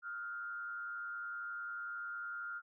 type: tone with frequency modulation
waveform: sine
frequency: 1402 Hz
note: F6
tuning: 6 cents sharp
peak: -40 dBFS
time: 0.02-2.62 s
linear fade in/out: 50 ms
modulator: 115 Hz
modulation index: 0.6
effects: none